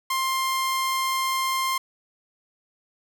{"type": "tone", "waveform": "sawtooth", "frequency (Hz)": 1055, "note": "C6", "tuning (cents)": 14, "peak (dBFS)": -19, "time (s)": [0.1, 1.78], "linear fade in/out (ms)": 5, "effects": []}